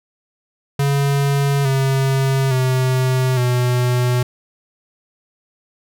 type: tone with pitch steps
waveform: square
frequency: 140.4 / 134.68 / 129.19 / 123.93 Hz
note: C#3 / C#3 / C3 / B2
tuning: +22 / -50 / -22 / +6 cents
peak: -15 dBFS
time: 0.79-4.23 s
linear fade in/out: 5 ms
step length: 860 ms
effects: none